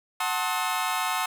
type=chord; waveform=sawtooth; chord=F# diminished seventh; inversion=none; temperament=just; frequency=740 / 888 / 1065.6 / 1278.7 Hz; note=F#5 / A5 / C6 / Eb6; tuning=0 / +16 / +31 / +47 cents; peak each=-27 dBFS; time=0.2-1.26 s; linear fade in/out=5 ms; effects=none